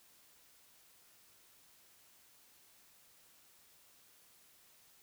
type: silence
effects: white hiss -65 dBFS RMS until 5.02 s